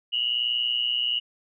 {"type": "tone with amplitude modulation", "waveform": "sine", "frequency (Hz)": 2901, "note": "F#7", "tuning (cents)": -35, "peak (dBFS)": -19, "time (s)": [0.12, 1.2], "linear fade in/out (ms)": 20, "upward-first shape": "sine", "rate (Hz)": 121, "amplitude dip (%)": 80, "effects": []}